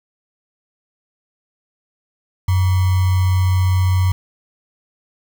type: tone with sample-and-hold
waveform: sine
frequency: 92.5 Hz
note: F#2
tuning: in tune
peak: -12 dBFS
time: 2.48-4.12 s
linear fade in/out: 5 ms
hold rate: 1050 Hz
effects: none